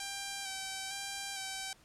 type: tone with vibrato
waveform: 5% pulse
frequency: 782 Hz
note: G5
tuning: 4 cents flat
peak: -26 dBFS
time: 0-1.73 s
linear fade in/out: 2 ms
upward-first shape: square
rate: 1.1 Hz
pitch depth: 22 cents each way
effects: pink hiss -63 dBFS RMS until 1.84 s + low-pass 11000 Hz 12 dB/octave